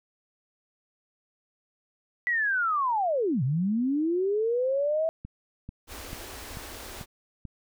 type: linear two-way sweep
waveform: sine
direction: down then up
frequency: 1975.5 to 120 to 656 Hz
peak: -23 dBFS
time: 2.27-5.09 s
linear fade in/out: 0 ms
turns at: 3.43 s
type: click train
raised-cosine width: 5 ms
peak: -26 dBFS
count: 6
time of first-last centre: 5.25-7.453 s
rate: 2.27 Hz
type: band-stop noise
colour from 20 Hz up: pink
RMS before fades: -41 dBFS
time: 5.87-7.06 s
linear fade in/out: 50 ms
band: 100 to 230 Hz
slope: 48 dB/octave
effects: none